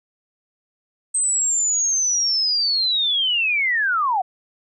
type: linear sweep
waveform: sine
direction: down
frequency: 8300 to 709 Hz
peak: -17 dBFS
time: 1.14-4.22 s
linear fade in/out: 10 ms
effects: none